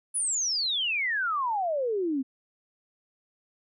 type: exponential sweep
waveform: sine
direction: down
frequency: 10330 to 254.1 Hz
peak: -25 dBFS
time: 0.14-2.23 s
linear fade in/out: 20 ms
effects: none